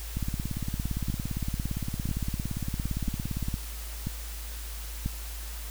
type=two click trains; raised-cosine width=5 ms; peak=-18 / -17 dBFS; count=60 / 5; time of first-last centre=0.17-3.541 / 1.1-5.06 s; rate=17.5 / 1.01 Hz; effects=added 54 Hz sine -36 dBFS peak until 5.7 s + white hiss -43 dBFS RMS until 5.7 s